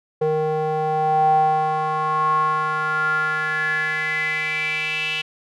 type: tone with band-pass filter sweep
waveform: square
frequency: 155.3 Hz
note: D#3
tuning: 3 cents flat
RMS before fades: -21 dBFS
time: 0.21-5.22 s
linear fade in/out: 10 ms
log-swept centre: 540 to 2800 Hz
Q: 7.8
effects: none